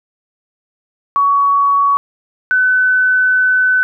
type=tone pair in turn; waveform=sine; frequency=1124 / 1508.2 Hz; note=C#6 / F#6; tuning=+24 / +33 cents; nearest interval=perfect fourth; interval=509 cents; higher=second; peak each=-9 dBFS; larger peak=neither; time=1.16-1.97 / 2.51-3.83 s; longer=second; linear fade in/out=0 ms; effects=none